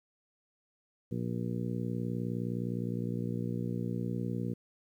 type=harmonic tone; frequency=59.6 Hz; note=A#1; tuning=39 cents sharp; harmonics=2 / 3 / 4 / 5 / 6 / 7 / 8; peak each=-36 / -36 / -38 / -46 / -43 / -49 / -45 dBFS; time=1.11-4.54 s; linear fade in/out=10 ms; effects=11-bit